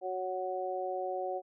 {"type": "harmonic tone", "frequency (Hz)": 185, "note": "F#3", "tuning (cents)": 0, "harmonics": [2, 3, 4], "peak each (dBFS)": [-38, -37, -36], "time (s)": [0.01, 1.42], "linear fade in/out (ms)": 50, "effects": []}